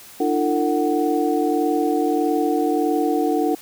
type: tone cluster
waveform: sine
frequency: 298.4 / 340 / 450.5 / 743 Hz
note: D4 / F4 / A4 / F#5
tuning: +28 / -46 / +41 / +7 cents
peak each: -21 / -23 / -23 / -24 dBFS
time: 0.2-3.55 s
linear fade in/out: 5 ms
effects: white hiss -43 dBFS RMS until 3.61 s